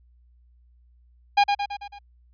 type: tone with echo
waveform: 45% pulse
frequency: 812 Hz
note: G#5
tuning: 39 cents flat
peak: -14 dBFS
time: 1.37-1.44 s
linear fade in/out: 10 ms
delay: 110 ms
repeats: 5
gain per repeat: -5 dB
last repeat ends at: 1.99 s
effects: added 60 Hz sine -54 dBFS peak until 2.33 s + resampled to 11025 Hz